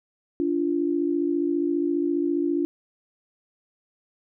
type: tone pair together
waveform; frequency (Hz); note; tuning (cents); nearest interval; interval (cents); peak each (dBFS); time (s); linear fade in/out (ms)
sine; 289.4 / 344.2; D4 / F4; -25 / -25; minor third; 300; -24; 0.4-2.65; 0
effects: none